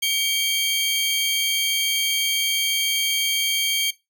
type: tone pair together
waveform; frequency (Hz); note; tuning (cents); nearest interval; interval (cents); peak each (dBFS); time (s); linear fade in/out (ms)
sawtooth; 2267 / 3194; C#7 / G7; +38 / +32; tritone; 594; -22 / -17; 0.02-3.91; 10
effects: noise-tail reverb RT60 0.2 s tail -18 dB re dry